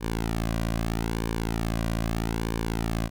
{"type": "tone with flanger", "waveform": "sawtooth", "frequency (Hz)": 56.1, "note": "A1", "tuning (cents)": 34, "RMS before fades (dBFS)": -28, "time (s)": [0, 3.1], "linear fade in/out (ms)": 50, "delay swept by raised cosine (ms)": [1.5, 2.31], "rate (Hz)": 0.79, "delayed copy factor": -0.7, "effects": []}